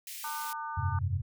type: high-pass noise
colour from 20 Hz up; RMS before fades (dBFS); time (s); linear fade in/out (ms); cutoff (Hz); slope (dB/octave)
white; -42; 0.07-0.53; 2; 1900; 48
type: harmonic tone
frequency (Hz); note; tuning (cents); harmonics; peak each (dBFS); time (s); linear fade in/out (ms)
300; D4; +37; 3 / 4 / 5; -37 / -39 / -43; 0.24-0.99; 2
type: chord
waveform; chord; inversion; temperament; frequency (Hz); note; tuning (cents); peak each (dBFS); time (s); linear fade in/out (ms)
sine; F suspended second; none; equal; 87.31 / 98 / 130.81; F2 / G2 / C3; 0 / 0 / 0; -32 / -31 / -35; 0.77-1.22; 10
effects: none